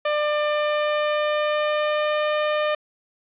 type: tone with pitch glide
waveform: sawtooth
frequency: 597 to 603.6 Hz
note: D5 to D5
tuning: +28 to +47 cents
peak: -16 dBFS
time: 0.05-2.75 s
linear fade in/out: 5 ms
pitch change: +19 cents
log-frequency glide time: 0.44-2.33 s
effects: resampled to 8000 Hz + 9-bit